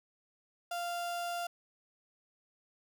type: tone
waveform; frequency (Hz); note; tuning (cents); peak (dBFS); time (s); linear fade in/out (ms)
35% pulse; 695; F5; -9; -33; 0.71-1.47; 5
effects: none